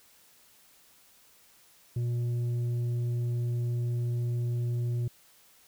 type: tone with tanh clipping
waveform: sine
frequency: 120 Hz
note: B2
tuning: 49 cents flat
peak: -28 dBFS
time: 1.96-5.08 s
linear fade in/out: 5 ms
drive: 5 dB
effects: white hiss -60 dBFS RMS until 5.67 s